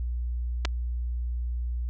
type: clicks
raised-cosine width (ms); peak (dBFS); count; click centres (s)
0.2; -11; 2; 0.65 / 0.653
effects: added 60 Hz sine -27 dBFS peak until 1.89 s + low-pass 6000 Hz 12 dB/octave